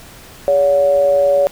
sine tone with amplitude modulation, 567 Hz, C#5, 39 cents sharp, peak -7 dBFS, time 0.48-1.47 s, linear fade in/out 0 ms, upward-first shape sine, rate 159 Hz, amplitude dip 55%, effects pink hiss -39 dBFS RMS until 1.51 s

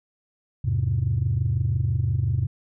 sine chord, E augmented, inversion none, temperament just, 82.41 / 103.01 / 128.76 Hz, E2 / G#2 / B#2, 0 / -14 / -27 cents, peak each -26 / -23 / -23 dBFS, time 0.64-2.47 s, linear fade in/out 10 ms, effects tanh soft clip ceiling -14 dBFS

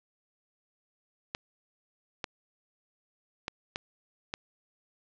clicks, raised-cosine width 0.2 ms, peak -15 dBFS, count 5, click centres 1.349 / 2.242 / 3.481 / 3.759 / 4.339 s, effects low-pass 5000 Hz 12 dB/octave

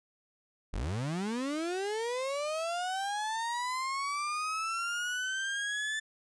35% pulse linear sweep, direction up, 34.65 to 1760 Hz, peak -30 dBFS, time 0.73-6 s, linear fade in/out 10 ms, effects resampled to 22050 Hz

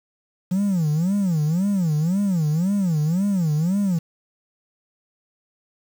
triangle tone with vibrato, 174.61 Hz, F3, in tune, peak -15 dBFS, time 0.51-3.99 s, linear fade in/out 10 ms, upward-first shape sine, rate 1.9 Hz, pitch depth 270 cents each way, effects tanh soft clip ceiling -12 dBFS + 7-bit

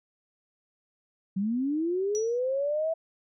sine linear sweep, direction up, 185 to 659.3 Hz, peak -25 dBFS, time 1.36-2.94 s, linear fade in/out 10 ms
sine tone with exponential decay, 5850 Hz, F#8, 21 cents flat, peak -30 dBFS, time 2.15-2.39 s, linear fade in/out 0 ms, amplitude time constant 52 ms
effects none

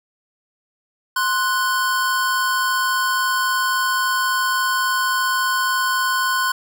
square tone pair together, 1045.2 / 1480 Hz, C6 / F#6, -2 / 0 cents, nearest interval tritone, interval 602 cents, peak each -21 dBFS, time 1.16-6.52 s, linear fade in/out 5 ms, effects none

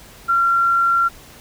sine tone, 1372 Hz, F6, 31 cents flat, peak -13 dBFS, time 0.28-1.09 s, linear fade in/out 20 ms, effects pink hiss -43 dBFS RMS until 1.4 s

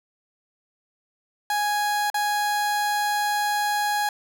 30% pulse tone with dropouts, 830 Hz, G#5, 1 cent flat, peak -19 dBFS, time 1.5-4.09 s, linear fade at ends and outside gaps 2 ms, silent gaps 2.101-2.143 s, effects none

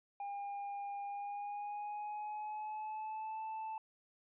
triangle tone with pitch glide, 806 to 878.9 Hz, G5 to A5, +48 to -2 cents, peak -38 dBFS, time 0.2-3.78 s, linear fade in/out 2 ms, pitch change +150 cents, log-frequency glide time 1.04-3.42 s, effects resampled to 8000 Hz

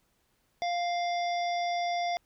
harmonic tone, 698.5 Hz, F5, in tune, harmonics 1 / 3 / 5 / 7 / 8, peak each -28 / -38 / -42 / -45 / -46 dBFS, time 0.62-2.17 s, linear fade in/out 0 ms, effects pink hiss -72 dBFS RMS until 2.25 s

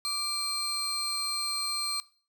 35% pulse tone pair together, 1174.7 / 4186 Hz, D6 / C8, 0 / 0 cents, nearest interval octave + minor seventh, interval 2200 cents, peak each -36 / -28 dBFS, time 0.05-2 s, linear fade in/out 0 ms, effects noise-tail reverb RT60 0.4 s tail -19 dB re dry

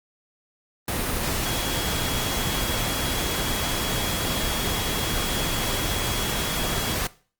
sine tone in noise, 3322 Hz, G#7, in tune, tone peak -33 dBFS, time 1.45-6.94 s, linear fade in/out 2 ms, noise pink, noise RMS -26 dBFS, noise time 0.88-7.07 s, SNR -10 dB, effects noise-tail reverb RT60 0.4 s tail -19 dB re dry + Opus 32 kbps

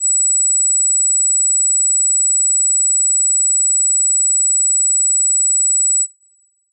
sine tone, 7870 Hz, B8, 7 cents flat, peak -11 dBFS, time 0-6.07 s, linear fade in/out 50 ms, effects noise-tail reverb RT60 1.0 s tail -20 dB re dry

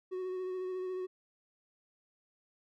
triangle tone with vibrato, 370 Hz, F#4, in tune, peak -33 dBFS, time 0.11-1.07 s, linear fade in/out 20 ms, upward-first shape sine, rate 14 Hz, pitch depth 20 cents each way, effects none

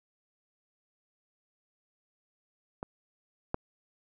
clicks, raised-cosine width 1 ms, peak -22 / -15 dBFS, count 2, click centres 2.829 / 3.544 s, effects none

